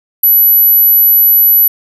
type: tone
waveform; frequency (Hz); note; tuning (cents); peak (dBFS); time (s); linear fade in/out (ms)
sine; 11890; F#9; +7; -4; 0.23-1.68; 5
effects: none